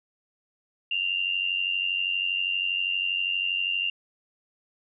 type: tone with amplitude modulation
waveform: sine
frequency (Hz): 2787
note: F7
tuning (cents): -4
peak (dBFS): -21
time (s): 0.91-3.9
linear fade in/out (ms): 5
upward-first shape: sine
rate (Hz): 92.5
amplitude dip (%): 70
effects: none